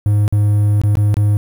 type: tone with dropouts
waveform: triangle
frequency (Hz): 103.8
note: G#2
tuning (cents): 0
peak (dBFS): -8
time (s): 0.06-1.37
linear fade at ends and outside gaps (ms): 0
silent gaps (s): 0.279-0.325 / 0.815-0.836 / 0.954-0.971 / 1.142-1.169
effects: 7-bit